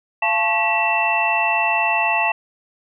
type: tone cluster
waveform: sine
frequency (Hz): 686 / 874 / 1098 / 1943 / 2674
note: F5 / A5 / C#6 / B6 / E7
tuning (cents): -31 / -12 / -17 / -29 / +24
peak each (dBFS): -24 / -21 / -27 / -26 / -19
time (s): 0.22-2.32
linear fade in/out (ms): 5
effects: none